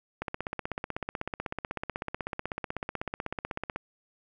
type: click train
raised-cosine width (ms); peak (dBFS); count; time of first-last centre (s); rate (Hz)
0.5; -17; 58; 0.22-3.76; 16.1
effects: none

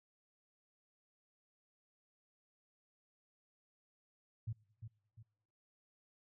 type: tone with echo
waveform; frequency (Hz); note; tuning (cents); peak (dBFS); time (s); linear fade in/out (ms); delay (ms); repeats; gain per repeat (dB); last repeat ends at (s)
sine; 111.3; A2; +20; -37; 4.47-4.53; 10; 350; 2; -8; 5.23
effects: noise-tail reverb RT60 1.0 s tail -26 dB re dry

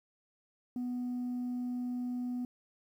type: tone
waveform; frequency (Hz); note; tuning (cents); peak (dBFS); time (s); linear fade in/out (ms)
sine; 246.9; B3; 0; -31; 0.76-2.45; 2
effects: tanh soft clip ceiling -32 dBFS + 11-bit

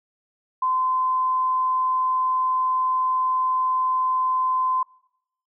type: tone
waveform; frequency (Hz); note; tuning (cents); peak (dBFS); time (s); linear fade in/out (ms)
sine; 1029; C6; -29; -19; 0.62-4.83; 5
effects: noise-tail reverb RT60 0.8 s tail -23 dB re dry

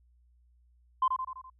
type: tone with echo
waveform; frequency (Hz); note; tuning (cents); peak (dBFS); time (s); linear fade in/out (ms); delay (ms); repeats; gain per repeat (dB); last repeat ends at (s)
sine; 1036; C6; -17; -21; 1.02-1.08; 5; 84; 5; -5; 1.5
effects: tanh soft clip ceiling -18 dBFS + added 60 Hz sine -61 dBFS peak until 1.59 s

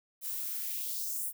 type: noise with high-pass filter sweep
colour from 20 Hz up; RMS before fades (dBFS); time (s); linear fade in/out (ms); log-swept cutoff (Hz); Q
violet; -36; 0.21-1.33; 50; 550 to 11000; 1.9
effects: none

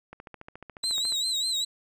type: click train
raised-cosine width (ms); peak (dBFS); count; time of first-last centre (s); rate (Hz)
0.5; -27; 15; 0.13-1.123; 14.1
type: tone with vibrato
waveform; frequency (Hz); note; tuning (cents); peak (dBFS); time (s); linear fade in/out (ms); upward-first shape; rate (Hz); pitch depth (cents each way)
35% pulse; 3951; B7; 0; -24; 0.83-1.65; 10; sine; 5; 86
effects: resampled to 32000 Hz

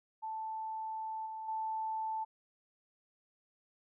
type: tone with level steps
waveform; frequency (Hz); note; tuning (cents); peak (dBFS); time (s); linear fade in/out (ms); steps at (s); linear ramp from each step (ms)
sine; 880; A5; 0; -37 / -40 / -34; 0.22-2.25; 20; 1.26 / 1.48; 5
effects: none

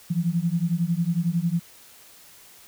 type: beating tone pair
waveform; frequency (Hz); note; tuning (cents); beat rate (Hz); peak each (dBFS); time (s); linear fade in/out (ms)
sine; 164.81 / 175.81; E3 / F3; 0 / +12; 11; -24 / -24; 0.1-1.6; 10
effects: white hiss -50 dBFS RMS until 2.67 s

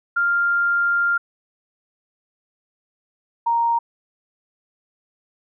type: tone pair in turn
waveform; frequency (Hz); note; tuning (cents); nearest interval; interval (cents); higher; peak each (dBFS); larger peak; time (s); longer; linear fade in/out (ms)
sine; 1396.9 / 932.3; F6 / A#5; 0 / 0; perfect fifth; 700; first; -16; neither; 0.16-1.18 / 3.46-3.79; first; 10
effects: none

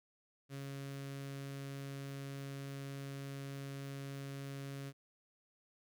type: tone with notch filter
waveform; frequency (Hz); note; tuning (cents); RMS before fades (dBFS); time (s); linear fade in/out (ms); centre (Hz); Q
sawtooth; 138.2; C#3; -5; -45; 0.49-4.93; 50; 870; 1.7
effects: none

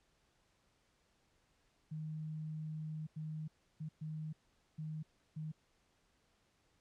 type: tone bursts at uneven times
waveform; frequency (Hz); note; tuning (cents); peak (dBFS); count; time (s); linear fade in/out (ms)
sine; 155.56; D#3; 0; -40; 6; 1.91-3.07 / 3.16-3.48 / 3.8-3.89 / 4.01-4.33 / 4.78-5.03 / 5.36-5.52; 10
effects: pink hiss -75 dBFS RMS until 6.8 s + low-pass 8000 Hz 12 dB/octave

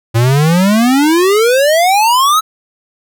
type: exponential sweep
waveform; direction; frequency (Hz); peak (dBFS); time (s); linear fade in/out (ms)
square; up; 111.6 to 1318.5; -8; 0.14-2.41; 20
effects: none

